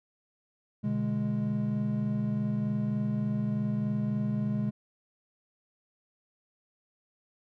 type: chord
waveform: triangle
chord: G# diminished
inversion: first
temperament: equal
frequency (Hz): 123.47 / 146.83 / 207.7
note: B2 / D3 / G#3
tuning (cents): 0 / 0 / 0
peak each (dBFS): -31 / -33 / -27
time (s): 0.83-4.71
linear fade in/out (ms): 20
effects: none